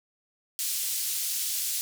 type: band-pass noise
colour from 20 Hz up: white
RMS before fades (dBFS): -30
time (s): 0.59-1.81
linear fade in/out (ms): 0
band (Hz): 4000 to 15000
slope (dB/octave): 12
effects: none

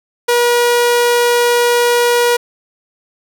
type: tone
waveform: sawtooth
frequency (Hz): 480.5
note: B4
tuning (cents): -48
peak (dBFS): -6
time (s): 0.28-2.37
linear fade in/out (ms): 10
effects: none

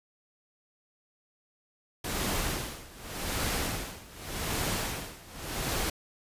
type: noise with tremolo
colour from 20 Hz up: pink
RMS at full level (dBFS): -30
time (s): 2.04-5.9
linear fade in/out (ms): 5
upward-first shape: sine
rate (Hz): 0.86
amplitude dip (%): 90
effects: resampled to 32000 Hz

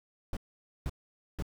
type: noise bursts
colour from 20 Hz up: brown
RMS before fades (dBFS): -33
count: 3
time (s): 0.33-1.424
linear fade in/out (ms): 2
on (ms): 38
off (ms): 490
effects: none

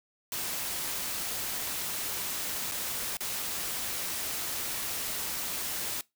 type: noise with dropouts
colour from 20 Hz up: white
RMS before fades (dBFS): -34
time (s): 0.32-6.01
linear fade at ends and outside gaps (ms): 1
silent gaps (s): 2.714-2.719 / 3.17-3.206
effects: noise-tail reverb RT60 0.2 s tail -22 dB re dry

